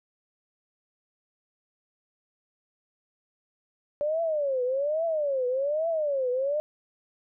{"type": "tone with vibrato", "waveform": "sine", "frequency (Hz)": 575, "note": "D5", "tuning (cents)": -37, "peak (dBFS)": -24, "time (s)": [4.01, 6.6], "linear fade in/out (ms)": 0, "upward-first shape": "triangle", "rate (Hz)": 1.2, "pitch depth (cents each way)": 280, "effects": []}